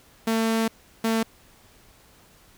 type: tone bursts at uneven times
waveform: sawtooth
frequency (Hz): 224.8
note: A3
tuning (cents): +37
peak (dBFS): -17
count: 2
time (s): 0.27-0.68 / 1.04-1.23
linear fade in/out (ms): 5
effects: pink hiss -55 dBFS RMS until 2.57 s